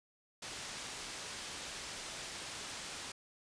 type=low-pass noise; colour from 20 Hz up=white; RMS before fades=-45 dBFS; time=0.42-3.12 s; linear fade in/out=5 ms; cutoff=6800 Hz; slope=12 dB/octave; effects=resampled to 22050 Hz